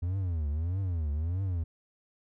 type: tone with vibrato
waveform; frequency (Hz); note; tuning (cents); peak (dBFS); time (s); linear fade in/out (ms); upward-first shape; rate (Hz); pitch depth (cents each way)
triangle; 84; E2; +33; -26; 0.02-1.64; 10; triangle; 1.6; 290
effects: none

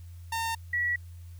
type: tone pair in turn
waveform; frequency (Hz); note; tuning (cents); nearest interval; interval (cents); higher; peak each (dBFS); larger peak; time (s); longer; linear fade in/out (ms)
sawtooth / sine; 910 / 1934.9; A#5 / B6; -42 / -36; octave + minor second; 1306; second; -25; neither; 0.32-0.55 / 0.73-0.96; neither; 5
effects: added 86 Hz sine -42 dBFS peak until 1.39 s + white hiss -63 dBFS RMS until 1.39 s

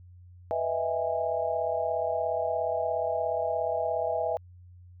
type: chord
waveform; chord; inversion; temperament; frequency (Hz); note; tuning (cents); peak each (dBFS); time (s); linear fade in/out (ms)
sine; E major seventh; second; equal with one note detuned; 493.9 / 622.3 / 659.3 / 819.6; B4 / D#5 / E5 / G#5; 0 / 0 / 0 / -23; -33 / -33 / -29 / -33; 0.51-4.37; 0
effects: added 89 Hz sine -48 dBFS peak until 5 s

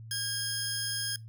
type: tone pair together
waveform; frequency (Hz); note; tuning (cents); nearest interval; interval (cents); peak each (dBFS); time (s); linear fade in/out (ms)
15% pulse; 1624 / 5156; G#6 / E8; -39 / -39; octave + minor sixth; 2000; -28; 0.11-1.16; 2
effects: noise-tail reverb RT60 0.2 s tail -23 dB re dry + added 112 Hz sine -43 dBFS peak until 1.28 s

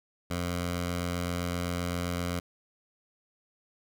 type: tone with notch filter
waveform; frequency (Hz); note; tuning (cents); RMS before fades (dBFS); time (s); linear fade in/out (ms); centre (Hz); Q
10% pulse; 87.7; F2; +8; -32; 0.3-2.4; 10; 360; 1.8
effects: none

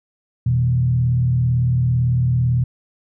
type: tone with frequency modulation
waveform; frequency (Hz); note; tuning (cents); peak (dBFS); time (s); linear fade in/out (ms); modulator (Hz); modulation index
sine; 123.47; B2; 0; -14; 0.46-2.64; 5; 37.9; 0.59
effects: none

